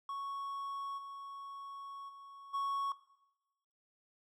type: tone with level steps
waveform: triangle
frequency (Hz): 1108.7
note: C#6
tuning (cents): 0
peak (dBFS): -36 / -42 / -48 / -31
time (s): 0.09-2.92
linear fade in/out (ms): 2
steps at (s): 0.97 / 2.08 / 2.53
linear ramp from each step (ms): 20
effects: noise-tail reverb RT60 0.9 s tail -17 dB re dry